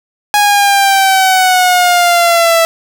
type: exponential sweep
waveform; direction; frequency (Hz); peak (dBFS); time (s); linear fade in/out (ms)
sawtooth; down; 830.6 to 659.3; -3; 0.34-2.65; 0
effects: none